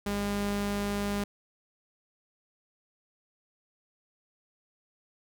sawtooth tone pair together, 50.43 / 202.9 Hz, G1 / G#3, +50 / -40 cents, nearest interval 2 octaves, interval 2410 cents, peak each -35 / -25 dBFS, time 0.06-1.24 s, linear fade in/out 5 ms, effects none

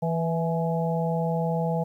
harmonic tone with a mistuned harmonic, 164.81 Hz, E3, in tune, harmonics 1 / 3 / 4 / 5, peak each -25 / -30 / -31 / -32 dBFS, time 0.02-1.84 s, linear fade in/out 10 ms, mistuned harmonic 5, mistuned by +29 cents, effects 10-bit

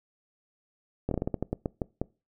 slowing click train, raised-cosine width 2 ms, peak -15 dBFS, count 12, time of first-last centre 1.09-2.015 s, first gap 23 ms, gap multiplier 1.24, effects noise-tail reverb RT60 0.3 s tail -23 dB re dry

